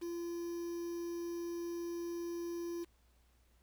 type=tone with quantisation; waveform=triangle; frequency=342.5 Hz; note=F4; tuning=34 cents flat; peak=-36 dBFS; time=0.01-2.85 s; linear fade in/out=20 ms; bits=9; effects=added 60 Hz sine -67 dBFS peak until 3.62 s + pink hiss -74 dBFS RMS until 3.62 s